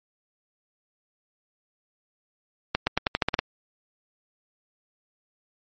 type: accelerating click train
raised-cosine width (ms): 0.3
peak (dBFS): -5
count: 9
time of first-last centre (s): 2.75-3.39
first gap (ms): 120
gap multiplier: 0.88
effects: MP3 32 kbps